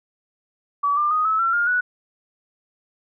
sine tone with pitch steps, 1144 / 1193.3 / 1244.7 / 1298.3 / 1354.2 / 1412.5 / 1473.3 Hz, D6 / D6 / D#6 / E6 / E6 / F6 / F#6, -46 / +27 / 0 / -27 / +46 / +19 / -8 cents, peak -17 dBFS, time 0.83-1.81 s, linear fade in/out 10 ms, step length 140 ms, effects none

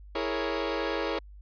sawtooth chord, A# half-diminished seventh, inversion second, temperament equal, 329.6 / 415.3 / 466.2 / 554.4 Hz, E4 / G#4 / A#4 / C#5, 0 / 0 / 0 / 0 cents, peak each -30 dBFS, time 0.15-1.19 s, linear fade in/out 5 ms, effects added 50 Hz sine -45 dBFS peak until 1.41 s + resampled to 11025 Hz

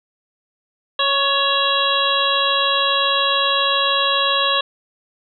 harmonic tone with a mistuned harmonic, 554.4 Hz, C#5, in tune, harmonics 1 / 2 / 3 / 5 / 6 / 7, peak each -24 / -20 / -25 / -24 / -21 / -22 dBFS, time 0.99-4.61 s, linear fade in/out 5 ms, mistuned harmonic 3, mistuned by +23 cents, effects none

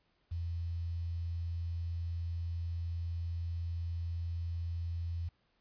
sine tone with quantisation, 84.7 Hz, E2, 48 cents sharp, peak -34 dBFS, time 0.31-5.29 s, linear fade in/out 10 ms, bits 10, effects pink hiss -75 dBFS RMS until 5.6 s + resampled to 11025 Hz

